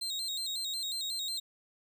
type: tone with vibrato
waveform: 35% pulse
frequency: 3951 Hz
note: B7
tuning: in tune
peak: -32 dBFS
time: 0.01-1.4 s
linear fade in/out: 10 ms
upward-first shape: square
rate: 5.5 Hz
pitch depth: 80 cents each way
effects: none